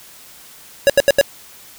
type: tone bursts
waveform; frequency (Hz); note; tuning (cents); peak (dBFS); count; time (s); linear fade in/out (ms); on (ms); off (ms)
square; 558; C#5; +11; -8; 4; 0.87-1.212; 0; 27; 78
effects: white hiss -42 dBFS RMS until 1.78 s